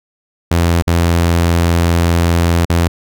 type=tone with dropouts; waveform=sawtooth; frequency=85 Hz; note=F2; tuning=46 cents flat; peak=-6 dBFS; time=0.51-2.88 s; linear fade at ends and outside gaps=5 ms; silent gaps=0.823-0.872 / 2.653-2.697 s; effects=none

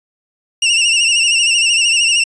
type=tone with vibrato; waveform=sawtooth; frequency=2768 Hz; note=F7; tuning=16 cents flat; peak=-7 dBFS; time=0.62-2.24 s; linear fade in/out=5 ms; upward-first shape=sine; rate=13 Hz; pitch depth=75 cents each way; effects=resampled to 22050 Hz

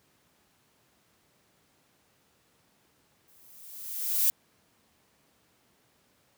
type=noise with exponential growth; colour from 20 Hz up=violet; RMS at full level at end=-22 dBFS; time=3.28-4.3 s; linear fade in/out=0 ms; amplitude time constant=220 ms; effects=pink hiss -67 dBFS RMS until 6.37 s + high-pass 100 Hz 12 dB/octave

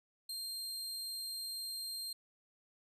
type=tone; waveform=sawtooth; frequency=4186 Hz; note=C8; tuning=in tune; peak=-37 dBFS; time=0.29-2.13 s; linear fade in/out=5 ms; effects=resampled to 32000 Hz

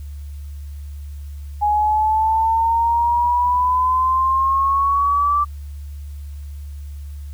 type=exponential sweep; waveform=sine; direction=up; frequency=830 to 1172 Hz; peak=-14 dBFS; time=1.61-5.45 s; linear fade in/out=20 ms; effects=added 72 Hz sine -29 dBFS peak until 7.33 s + white hiss -54 dBFS RMS until 7.33 s

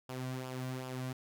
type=tone with flanger; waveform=sawtooth; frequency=128.7 Hz; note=C3; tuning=28 cents flat; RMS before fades=-40 dBFS; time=0.09-1.13 s; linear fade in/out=5 ms; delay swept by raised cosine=0.48 to 2.38 ms; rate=2.6 Hz; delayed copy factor=-0.55; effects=none

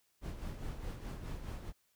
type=noise with tremolo; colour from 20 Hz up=brown; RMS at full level=-40 dBFS; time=0.21-1.73 s; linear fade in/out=50 ms; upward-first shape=sine; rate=4.8 Hz; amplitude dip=55%; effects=white hiss -75 dBFS RMS until 1.95 s

